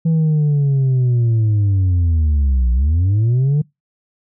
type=linear two-way sweep; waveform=sine; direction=down then up; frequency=164.81 to 58.6 to 152.1 Hz; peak=-9 dBFS; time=0.05-3.62 s; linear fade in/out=10 ms; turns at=2.72 s; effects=noise-tail reverb RT60 0.2 s tail -26 dB re dry + tanh soft clip ceiling -11 dBFS